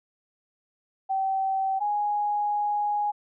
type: tone pair in turn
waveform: sine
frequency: 771 / 829.1 Hz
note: G5 / G#5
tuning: -29 / -3 cents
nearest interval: minor second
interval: 126 cents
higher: second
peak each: -23 dBFS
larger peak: neither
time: 1.09-1.8 / 1.8-3.12 s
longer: second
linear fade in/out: 20 ms
effects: none